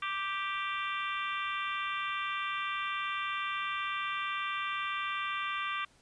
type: harmonic tone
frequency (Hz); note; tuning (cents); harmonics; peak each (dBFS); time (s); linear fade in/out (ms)
392; G4; 0; 3 / 4 / 5 / 6 / 7 / 8 / 9; -35 / -41 / -42 / -40 / -42 / -46 / -45; 0.02-5.85; 5
effects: pink hiss -64 dBFS RMS until 6.01 s + resampled to 22050 Hz